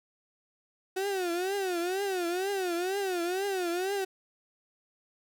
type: tone with vibrato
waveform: 35% pulse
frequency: 370 Hz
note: F#4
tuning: in tune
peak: -27 dBFS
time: 0.96-4.05 s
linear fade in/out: 10 ms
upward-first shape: triangle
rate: 2.1 Hz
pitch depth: 170 cents each way
effects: none